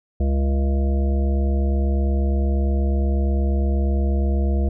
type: harmonic tone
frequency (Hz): 68.4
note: C#2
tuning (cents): -23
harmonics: 1 / 3 / 5 / 7 / 9 / 10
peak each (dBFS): -17 / -27 / -31 / -34 / -36 / -37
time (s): 0.2-4.69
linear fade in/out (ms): 5
effects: none